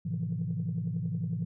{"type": "chord", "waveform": "sine", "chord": "F major seventh", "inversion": "first", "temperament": "just", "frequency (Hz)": [109.13, 130.96, 163.7, 174.61], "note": ["A2", "C3", "E3", "F3"], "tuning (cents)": [-14, 2, -12, 0], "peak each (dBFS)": [-35, -37, -32, -35], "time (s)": [0.05, 1.45], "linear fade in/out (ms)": 10, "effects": ["tanh soft clip ceiling -23 dBFS"]}